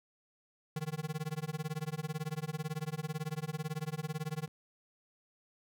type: tone with tremolo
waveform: square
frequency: 155.1 Hz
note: D#3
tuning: 5 cents flat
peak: -33 dBFS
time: 0.76-4.48 s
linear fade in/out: 2 ms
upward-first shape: sine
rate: 18 Hz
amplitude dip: 100%
effects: none